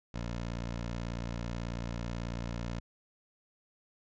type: tone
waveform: 15% pulse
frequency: 58.27 Hz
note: A#1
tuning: in tune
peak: -29 dBFS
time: 0.14-2.8 s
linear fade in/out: 5 ms
effects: resampled to 16000 Hz